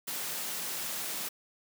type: high-pass noise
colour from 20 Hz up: white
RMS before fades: -36 dBFS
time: 0.07-1.29 s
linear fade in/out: 10 ms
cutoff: 130 Hz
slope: 48 dB/octave
effects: none